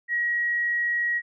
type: tone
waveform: sine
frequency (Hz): 1903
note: A#6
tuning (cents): +35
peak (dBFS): -22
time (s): 0.08-1.22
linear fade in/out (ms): 50
effects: none